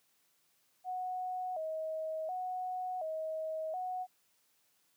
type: tone with vibrato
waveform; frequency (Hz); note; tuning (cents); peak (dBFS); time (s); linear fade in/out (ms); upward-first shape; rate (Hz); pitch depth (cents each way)
sine; 683; F5; -39; -35; 0.84-4.07; 50; square; 0.69; 130
effects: white hiss -73 dBFS RMS until 4.96 s + high-pass 100 Hz 12 dB/octave